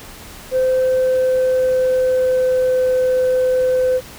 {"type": "tone with pitch glide", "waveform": "sine", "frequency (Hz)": [516, 510.1], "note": ["C5", "C5"], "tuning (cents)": [-24, -44], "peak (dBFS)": -11, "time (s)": [0.51, 4.01], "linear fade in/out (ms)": 50, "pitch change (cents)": -20, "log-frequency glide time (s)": [0.71, 2.89], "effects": ["tanh soft clip ceiling -11 dBFS", "pink hiss -37 dBFS RMS until 4.18 s"]}